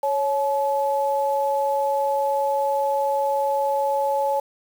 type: tone pair together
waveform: sine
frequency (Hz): 554.4 / 857.5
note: C#5 / A5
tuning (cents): 0 / -45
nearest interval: minor sixth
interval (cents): 755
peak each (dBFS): -22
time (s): 0.03-4.4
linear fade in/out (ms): 5
effects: 7-bit